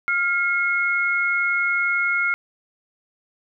sine tone pair together, 1400 / 2169 Hz, F6 / C#7, +4 / -38 cents, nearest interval minor sixth, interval 758 cents, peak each -21 dBFS, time 0.08-2.34 s, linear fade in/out 0 ms, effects none

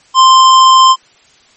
square tone, 1045 Hz, C6, 2 cents flat, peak -3 dBFS, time 0.14-0.96 s, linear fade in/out 50 ms, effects white hiss -47 dBFS RMS until 1.56 s + MP3 32 kbps

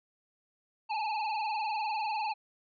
square tone with vibrato, 861 Hz, A5, 38 cents flat, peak -31 dBFS, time 0.89-2.34 s, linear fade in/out 20 ms, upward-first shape sine, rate 20 Hz, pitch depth 81 cents each way, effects resampled to 11025 Hz

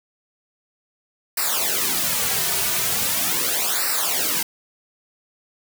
white noise with flanger, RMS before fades -22 dBFS, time 1.37-4.43 s, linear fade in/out 5 ms, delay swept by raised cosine 0.3 to 3.8 ms, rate 0.4 Hz, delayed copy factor -1, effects none

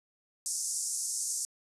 white band-pass noise, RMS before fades -34 dBFS, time 0.46-1.45 s, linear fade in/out 0 ms, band 5500 to 9900 Hz, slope 48 dB/octave, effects resampled to 32000 Hz

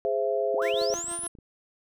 sine chord, Ab augmented, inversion none, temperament equal with one note detuned, 415.3 / 523.3 / 668.1 Hz, Ab4 / C5 / E5, 0 / 0 / +23 cents, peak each -28 dBFS, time 0.05-0.94 s, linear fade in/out 0 ms
sine linear sweep, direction up, 238.8 to 10860 Hz, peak -31 dBFS, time 0.54-1.28 s, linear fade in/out 5 ms
15% pulse tone with tremolo, 343 Hz, F4, 31 cents flat, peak -28 dBFS, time 0.62-1.27 s, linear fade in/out 0 ms, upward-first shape sine, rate 6.4 Hz, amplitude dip 75%
clicks, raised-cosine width 3 ms, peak -37 dBFS, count 12, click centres 0.742 / 0.816 / 0.903 / 0.956 / 0.988 / 1.043 / 1.083 / 1.115 / 1.191 / 1.236 / 1.352 / 1.387 s
effects none

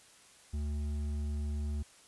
triangle tone with hard clipping, 73.42 Hz, D2, in tune, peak -34 dBFS, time 0.53-1.83 s, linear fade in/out 10 ms, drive 11 dB, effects white hiss -59 dBFS RMS until 2.07 s + resampled to 24000 Hz

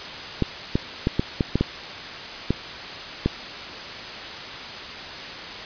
clicks, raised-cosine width 3 ms, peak -6 dBFS, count 9, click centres 0.423 / 0.755 / 1.071 / 1.195 / 1.408 / 1.556 / 1.61 / 2.506 / 3.26 s, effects white hiss -34 dBFS RMS until 5.65 s + resampled to 11025 Hz

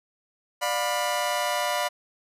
sawtooth chord, B diminished, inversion first, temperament just, 592.7 / 711.2 / 987.8 Hz, D5 / F5 / B5, +16 / +31 / 0 cents, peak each -25 dBFS, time 0.61-1.89 s, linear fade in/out 20 ms, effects resampled to 32000 Hz

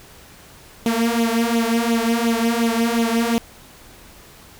sawtooth tone with flanger, 231.2 Hz, A#3, 14 cents flat, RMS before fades -19 dBFS, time 0.86-3.38 s, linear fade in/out 0 ms, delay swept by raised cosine 0.29 to 3.99 ms, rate 2.8 Hz, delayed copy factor +0.7, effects pink hiss -45 dBFS RMS until 4.59 s

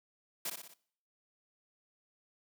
white noise with echo, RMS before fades -37 dBFS, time 0.45-0.5 s, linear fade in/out 5 ms, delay 60 ms, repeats 4, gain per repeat -5 dB, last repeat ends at 0.74 s, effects noise-tail reverb RT60 0.6 s tail -21 dB re dry + high-pass 200 Hz 12 dB/octave

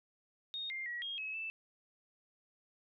sine tone with pitch steps, 3709 / 2107 / 1918 / 3251 / 2570 / 2642 Hz, A#7 / C7 / A#6 / G#7 / E7 / E7, -9 / +12 / +49 / -38 / -45 / +3 cents, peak -38 dBFS, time 0.54-1.5 s, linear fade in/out 0 ms, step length 160 ms, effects none

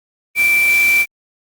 sine tone in noise, 2340 Hz, D7, 7 cents flat, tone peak -10 dBFS, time 0.35-1.06 s, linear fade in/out 50 ms, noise white, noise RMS -25 dBFS, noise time 0.35-1.06 s, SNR +12 dB, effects Opus 32 kbps

